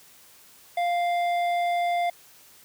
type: tone with hard clipping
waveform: sine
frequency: 698 Hz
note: F5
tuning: 1 cent flat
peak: -24 dBFS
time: 0.77-2.1 s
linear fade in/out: 5 ms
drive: 9 dB
effects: white hiss -53 dBFS RMS until 2.64 s + high-pass 60 Hz 12 dB/octave